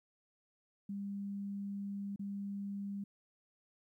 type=tone with dropouts; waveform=sine; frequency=200 Hz; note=G3; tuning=35 cents sharp; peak=-38 dBFS; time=0.89-3.04 s; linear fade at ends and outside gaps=5 ms; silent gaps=2.161-2.193 s; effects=13-bit